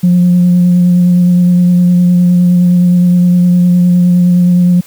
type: tone with vibrato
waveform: sine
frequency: 177.6 Hz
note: F3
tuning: 29 cents sharp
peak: -3 dBFS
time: 0.03-4.81 s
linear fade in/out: 10 ms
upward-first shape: sine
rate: 9.7 Hz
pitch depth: 14 cents each way
effects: tanh soft clip ceiling -1 dBFS + white hiss -39 dBFS RMS until 4.86 s